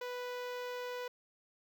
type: tone with notch filter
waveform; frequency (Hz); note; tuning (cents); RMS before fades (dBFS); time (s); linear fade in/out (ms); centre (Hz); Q
sawtooth; 493.9; B4; 0; -41; 0.01-1.08; 5; 9400; 0.58
effects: none